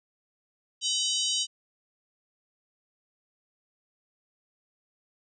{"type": "harmonic tone with a mistuned harmonic", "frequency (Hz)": 947, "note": "A#5", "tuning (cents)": 27, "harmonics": [3, 4, 5, 6, 7, 8, 9], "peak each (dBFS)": [-29, -32, -34, -35, -34, -40, -39], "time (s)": [0.81, 1.47], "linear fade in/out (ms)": 50, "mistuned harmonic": 3, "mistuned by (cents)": 100, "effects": []}